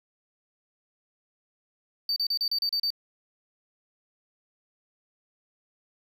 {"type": "tone bursts", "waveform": "triangle", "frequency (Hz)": 4601, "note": "D8", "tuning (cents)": -36, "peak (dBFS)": -23, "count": 8, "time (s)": [2.09, 2.904], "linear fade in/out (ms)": 2, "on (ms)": 72, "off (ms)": 34, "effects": []}